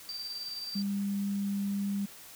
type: tone with tremolo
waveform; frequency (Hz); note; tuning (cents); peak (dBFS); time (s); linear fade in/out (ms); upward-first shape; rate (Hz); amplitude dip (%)
sine; 4672; D8; -10; -35; 0.09-0.82; 0; square; 19; 35
type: tone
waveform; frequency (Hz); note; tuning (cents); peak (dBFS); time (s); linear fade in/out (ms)
sine; 200; G3; +35; -29; 0.75-2.06; 10
effects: white hiss -50 dBFS RMS until 2.35 s